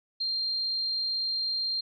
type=tone; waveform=sine; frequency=4186 Hz; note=C8; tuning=in tune; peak=-27 dBFS; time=0.2-1.81 s; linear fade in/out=10 ms; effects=none